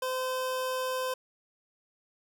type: tone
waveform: 25% pulse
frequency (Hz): 514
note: C5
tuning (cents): -31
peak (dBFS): -26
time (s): 0.02-1.14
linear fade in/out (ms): 5
effects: none